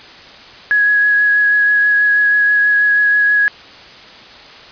sine tone with vibrato, 1672 Hz, G#6, 11 cents sharp, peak -9 dBFS, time 0.71-3.48 s, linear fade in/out 0 ms, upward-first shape triangle, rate 6.2 Hz, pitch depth 14 cents each way, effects white hiss -37 dBFS RMS until 4.71 s + resampled to 11025 Hz

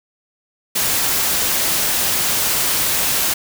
white noise, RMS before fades -18 dBFS, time 0.75-3.34 s, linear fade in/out 10 ms, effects none

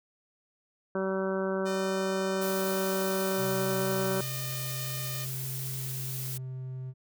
harmonic tone, 191.1 Hz, G3, 44 cents flat, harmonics 1 / 2 / 3 / 4 / 5 / 6 / 7 / 8, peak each -33 / -31 / -33 / -46 / -41 / -43 / -42 / -41 dBFS, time 0.95-4.21 s, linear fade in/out 2 ms
5% pulse tone, 607 Hz, D#5, 43 cents flat, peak -28 dBFS, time 1.65-5.26 s, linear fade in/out 20 ms
blue noise, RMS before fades -38 dBFS, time 2.41-6.38 s, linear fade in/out 10 ms
triangle tone with pitch glide, 130.81 to 129.38 Hz, C3 to C3, 0 to -19 cents, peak -33 dBFS, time 3.36-6.94 s, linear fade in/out 50 ms, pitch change -19 cents, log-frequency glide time 5.67-6.62 s
effects none

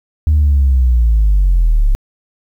sine linear sweep, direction down, 77.8 to 33.06 Hz, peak -6 dBFS, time 0.27-1.95 s, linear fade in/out 0 ms, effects tanh soft clip ceiling -5 dBFS + 8-bit

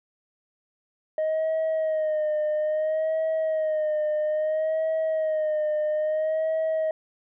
sine tone with vibrato, 623 Hz, D#5, 2 cents sharp, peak -20 dBFS, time 1.18-6.91 s, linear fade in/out 2 ms, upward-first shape sine, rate 0.6 Hz, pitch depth 44 cents each way, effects tanh soft clip ceiling -21 dBFS

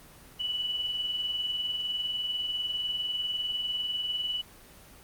sine tone with tremolo, 2960 Hz, F#7, in tune, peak -26 dBFS, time 0.39-4.42 s, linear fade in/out 20 ms, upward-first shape triangle, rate 20 Hz, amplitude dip 55%, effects pink hiss -52 dBFS RMS until 5.03 s + Opus 24 kbps

